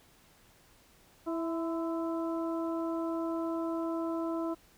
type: harmonic tone with a mistuned harmonic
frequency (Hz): 329.6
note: E4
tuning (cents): 0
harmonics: 1 / 2 / 3 / 4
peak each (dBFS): -32 / -38 / -42 / -44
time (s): 1.26-4.55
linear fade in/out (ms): 20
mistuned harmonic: 3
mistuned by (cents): +44
effects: pink hiss -62 dBFS RMS until 4.77 s